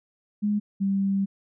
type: tone pair in turn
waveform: sine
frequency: 207.7 / 196.04 Hz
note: G#3 / G3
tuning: 0 / 0 cents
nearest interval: minor second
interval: 100 cents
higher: first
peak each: -21 dBFS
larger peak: neither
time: 0.42-0.6 / 0.8-1.26 s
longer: second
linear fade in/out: 20 ms
effects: none